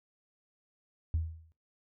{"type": "tone with exponential decay", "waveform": "sine", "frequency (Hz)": 80.9, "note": "E2", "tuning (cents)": -32, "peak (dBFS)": -24, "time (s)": [1.14, 1.52], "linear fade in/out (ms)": 0, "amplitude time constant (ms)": 81, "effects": ["noise-tail reverb RT60 0.2 s tail -18 dB re dry", "tanh soft clip ceiling -22 dBFS"]}